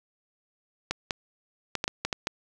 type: clicks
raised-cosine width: 0.2 ms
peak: -10 dBFS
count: 8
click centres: 0.91 / 1.108 / 1.753 / 1.841 / 1.879 / 2.05 / 2.128 / 2.271 s
effects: none